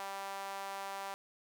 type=tone with high-pass filter; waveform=sawtooth; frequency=196.2 Hz; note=G3; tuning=2 cents sharp; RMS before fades=-42 dBFS; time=0-1.14 s; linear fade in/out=0 ms; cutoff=820 Hz; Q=2.4; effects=none